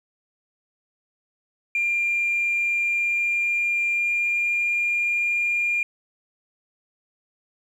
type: tone with pitch glide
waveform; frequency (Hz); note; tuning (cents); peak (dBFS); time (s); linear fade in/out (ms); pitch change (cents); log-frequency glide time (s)
sine; 2392 to 2407; D7 to D7; +31 to +42; -19; 1.75-5.83; 2; +11; 2.68-4.9
effects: tanh soft clip ceiling -16 dBFS + 9-bit